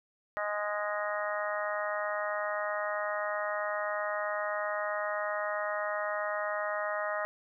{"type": "harmonic tone", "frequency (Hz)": 207.7, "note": "G#3", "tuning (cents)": 0, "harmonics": [3, 4, 5, 6, 7, 8, 9], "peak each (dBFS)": [-34, -41, -41, -37, -42, -45, -38], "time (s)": [0.37, 7.25], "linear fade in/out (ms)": 0, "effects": []}